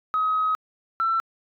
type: tone pair in turn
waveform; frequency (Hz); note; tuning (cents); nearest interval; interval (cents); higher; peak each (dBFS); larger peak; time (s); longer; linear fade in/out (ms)
sine; 1268 / 1339.5; D#6 / E6; +32 / +27; minor second; 95; second; -19; neither; 0.14-0.55 / 1-1.2; first; 0
effects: tanh soft clip ceiling -15 dBFS